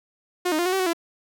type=tone with pitch steps; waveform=sawtooth; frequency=359.1 / 309.7 / 349.2 / 367.7 / 383.6 / 371 / 336.6 Hz; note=F4 / D#4 / F4 / F#4 / G4 / F#4 / E4; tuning=+48 / -8 / 0 / -11 / -37 / +5 / +36 cents; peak=-17 dBFS; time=0.45-0.933 s; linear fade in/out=10 ms; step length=69 ms; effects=none

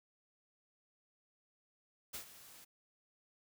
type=noise with ADSR envelope; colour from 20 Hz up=white; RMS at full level=-43 dBFS; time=2.13-2.65 s; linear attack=15 ms; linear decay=100 ms; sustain=-14 dB; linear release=13 ms; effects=none

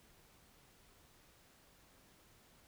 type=silence; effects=pink hiss -66 dBFS RMS until 2.67 s

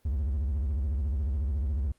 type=tone with vibrato; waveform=triangle; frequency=69.7 Hz; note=C#2; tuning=10 cents sharp; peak=-24 dBFS; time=0.05-1.92 s; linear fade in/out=5 ms; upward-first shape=sine; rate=14 Hz; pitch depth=230 cents each way; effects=pink hiss -68 dBFS RMS until 1.98 s + Opus 24 kbps

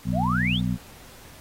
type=harmonic tone; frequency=61.2 Hz; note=B1; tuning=15 cents flat; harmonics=1 / 2 / 3 / 4; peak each=-33 / -27 / -25 / -30 dBFS; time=0.04-0.78 s; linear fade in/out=50 ms
type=exponential sweep; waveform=sine; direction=up; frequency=554.4 to 3832 Hz; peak=-24 dBFS; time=0.12-0.61 s; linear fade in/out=50 ms
effects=pink hiss -48 dBFS RMS until 1.4 s + AAC 48 kbps

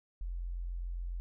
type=tone; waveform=sine; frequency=43.65 Hz; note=F1; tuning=in tune; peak=-35 dBFS; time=0.21-1.2 s; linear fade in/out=0 ms; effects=none

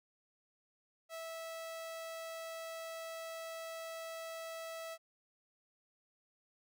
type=tone; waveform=sawtooth; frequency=654 Hz; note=E5; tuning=14 cents flat; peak=-39 dBFS; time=1.09-4.98 s; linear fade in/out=50 ms; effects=none

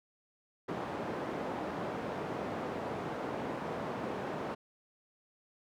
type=band-pass noise; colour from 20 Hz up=white; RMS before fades=-38 dBFS; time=0.68-4.55 s; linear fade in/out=10 ms; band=140 to 740 Hz; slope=12 dB/octave; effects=none

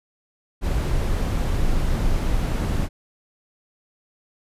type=noise; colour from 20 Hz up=brown; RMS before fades=-21 dBFS; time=0.61-2.89 s; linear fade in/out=50 ms; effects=resampled to 32000 Hz

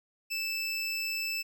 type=tone; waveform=25% pulse; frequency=2637 Hz; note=E7; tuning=in tune; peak=-27 dBFS; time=0.3-1.43 s; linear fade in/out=20 ms; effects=none

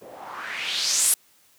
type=noise with low-pass filter sweep; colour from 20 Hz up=blue; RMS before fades=-26 dBFS; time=0.01-1.14 s; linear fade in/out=2 ms; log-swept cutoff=440 to 11000 Hz; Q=3.1; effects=white hiss -59 dBFS RMS until 1.58 s + high-pass 80 Hz 12 dB/octave

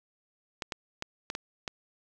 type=clicks; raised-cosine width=0.2 ms; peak=-16 dBFS; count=6; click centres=0.622 / 0.722 / 1.024 / 1.301 / 1.351 / 1.678 s; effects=none

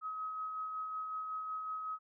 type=tone with tremolo; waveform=sine; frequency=1272 Hz; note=D#6; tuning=38 cents sharp; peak=-36 dBFS; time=0.01-1.99 s; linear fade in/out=50 ms; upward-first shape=sine; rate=5.4 Hz; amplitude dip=30%; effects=none

